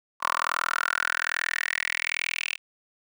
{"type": "tone with high-pass filter sweep", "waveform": "10% pulse", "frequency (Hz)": 41.2, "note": "E1", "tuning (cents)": 0, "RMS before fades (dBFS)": -28, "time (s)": [0.2, 2.58], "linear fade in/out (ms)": 50, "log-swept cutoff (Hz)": [1100, 2600], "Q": 6.1, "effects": []}